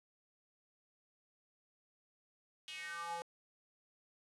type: tone with high-pass filter sweep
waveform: square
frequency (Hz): 170.1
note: F3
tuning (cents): -45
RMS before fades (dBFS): -44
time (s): 2.68-3.22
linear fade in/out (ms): 0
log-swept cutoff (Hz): 3100 to 630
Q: 4.9
effects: resampled to 24000 Hz + 10-bit